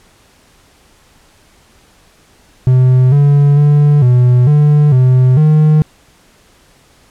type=tone with pitch steps; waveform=triangle; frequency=127.8 / 143.4 / 146.5 / 124 / 148.2 / 127.8 / 153.5 Hz; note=C3 / D3 / D3 / B2 / D3 / C3 / D#3; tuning=-40 / -41 / -4 / +7 / +16 / -40 / -23 cents; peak=-3 dBFS; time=2.67-5.82 s; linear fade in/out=0 ms; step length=450 ms; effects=pink hiss -48 dBFS RMS until 7.1 s + low-pass 11000 Hz 12 dB/octave